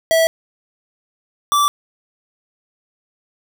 square tone pair in turn, 653 / 1163.5 Hz, E5 / D6, -17 / -17 cents, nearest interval minor seventh, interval 1000 cents, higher second, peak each -12 / -13 dBFS, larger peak first, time 0.11-0.27 / 1.52-1.68 s, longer neither, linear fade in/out 0 ms, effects none

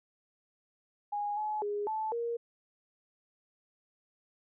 sine tone with pitch steps, 824 / 851 / 412.2 / 872 / 468.9 Hz, G#5 / G#5 / G#4 / A5 / A#4, -14 / +42 / -13 / -16 / +10 cents, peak -31 dBFS, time 1.12-2.37 s, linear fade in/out 10 ms, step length 250 ms, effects none

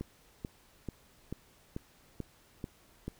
click train, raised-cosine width 3 ms, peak -24 dBFS, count 8, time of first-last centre 0.01-3.08 s, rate 2.28 Hz, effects pink hiss -63 dBFS RMS until 3.19 s

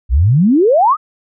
sine exponential sweep, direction up, 55 to 1312 Hz, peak -7 dBFS, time 0.09-0.97 s, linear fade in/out 50 ms, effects none

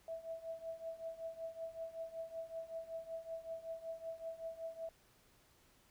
sine tone with tremolo, 656 Hz, E5, 9 cents flat, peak -39 dBFS, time 0.08-4.89 s, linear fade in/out 2 ms, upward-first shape triangle, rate 5.3 Hz, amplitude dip 90%, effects pink hiss -69 dBFS RMS until 5.9 s

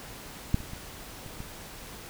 clicks, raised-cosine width 5 ms, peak -10 / -28 / -26 / -29 / -25 dBFS, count 5, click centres 0.544 / 0.604 / 0.734 / 1.262 / 1.404 s, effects pink hiss -44 dBFS RMS until 2.09 s

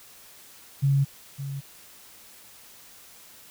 sine tone with echo, 138.59 Hz, C#3, in tune, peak -18 dBFS, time 0.82-1.05 s, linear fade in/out 20 ms, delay 560 ms, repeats 1, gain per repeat -12 dB, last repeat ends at 1.61 s, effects white hiss -50 dBFS RMS until 3.5 s

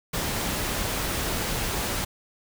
pink noise, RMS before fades -28 dBFS, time 0.13-2.05 s, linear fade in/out 10 ms, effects none

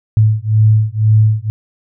sine beating tone pair, 107.5 / 109.5 Hz, A2 / A2, -40 / -8 cents, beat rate 2 Hz, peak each -11 dBFS, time 0.17-1.5 s, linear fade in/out 0 ms, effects none

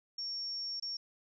sine tone with dropouts, 5500 Hz, F8, 27 cents flat, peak -36 dBFS, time 0.18-0.97 s, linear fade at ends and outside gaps 5 ms, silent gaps 0.799-0.824 s, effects none

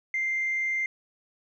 sine tone with frequency modulation, 2093 Hz, C7, in tune, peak -24 dBFS, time 0.14-0.86 s, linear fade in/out 2 ms, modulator 57.7 Hz, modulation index 0.25, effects tanh soft clip ceiling -21 dBFS

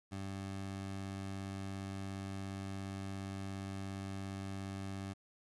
20% pulse tone, 97.2 Hz, G2, 14 cents flat, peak -36 dBFS, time 0.11-5.14 s, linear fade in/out 20 ms, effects resampled to 24000 Hz + 11-bit

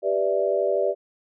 sine chord, E minor seventh, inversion first, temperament equal, 392 / 493.9 / 587.3 / 659.3 Hz, G4 / B4 / D5 / E5, 0 / 0 / 0 / 0 cents, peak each -25 / -27 / -23 / -28 dBFS, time 0.02-0.95 s, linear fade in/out 50 ms, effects none

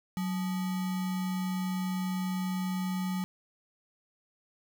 sine tone with sample-and-hold, 185 Hz, F#3, in tune, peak -29 dBFS, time 0.17-3.24 s, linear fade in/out 0 ms, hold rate 1050 Hz, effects none

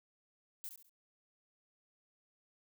violet noise with echo, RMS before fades -44 dBFS, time 0.64-0.69 s, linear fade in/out 0 ms, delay 68 ms, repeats 3, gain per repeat -8 dB, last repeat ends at 0.894 s, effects none

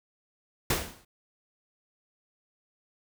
pink noise with exponential decay, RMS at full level -23 dBFS, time 0.7-1.05 s, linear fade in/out 5 ms, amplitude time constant 75 ms, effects none

